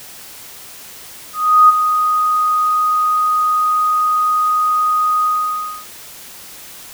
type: tone with ADSR envelope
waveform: sine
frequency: 1244.5 Hz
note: D#6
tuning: in tune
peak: -3 dBFS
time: 1.33-5.86 s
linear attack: 360 ms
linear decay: 21 ms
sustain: -9 dB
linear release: 610 ms
effects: white hiss -36 dBFS RMS until 6.93 s